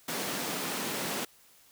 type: high-pass noise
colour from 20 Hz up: pink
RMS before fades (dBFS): -34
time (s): 0.08-1.25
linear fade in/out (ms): 5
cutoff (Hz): 170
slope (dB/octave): 24
effects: white hiss -60 dBFS RMS until 1.71 s